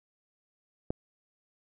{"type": "click", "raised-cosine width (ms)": 2, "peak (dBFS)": -17, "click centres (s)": 0.905, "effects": []}